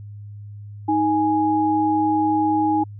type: tone pair together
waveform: sine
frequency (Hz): 312.8 / 831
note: D#4 / G#5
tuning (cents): +9 / +1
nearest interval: octave + perfect fourth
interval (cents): 1692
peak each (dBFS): -19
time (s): 0.88-2.84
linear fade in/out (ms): 10
effects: added 103 Hz sine -34 dBFS peak until 2.99 s